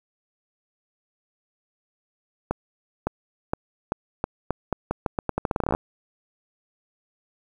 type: accelerating click train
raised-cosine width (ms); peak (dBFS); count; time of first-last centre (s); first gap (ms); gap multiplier
1; -9; 23; 2.51-5.749; 560; 0.83
effects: 8-bit